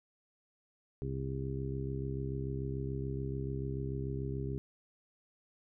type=harmonic tone; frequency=66.9 Hz; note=C2; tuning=39 cents sharp; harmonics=1 / 2 / 3 / 4 / 5 / 6; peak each=-41 / -37 / -47 / -45 / -46 / -42 dBFS; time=1.02-4.58 s; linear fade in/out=0 ms; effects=none